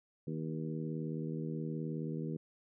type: harmonic tone with a mistuned harmonic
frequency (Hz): 78.9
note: D#2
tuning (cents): +25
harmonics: 2 / 3 / 4 / 5 / 6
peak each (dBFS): -38 / -42 / -44 / -46 / -48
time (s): 0.27-2.37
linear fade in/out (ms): 5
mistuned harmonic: 6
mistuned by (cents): +21
effects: none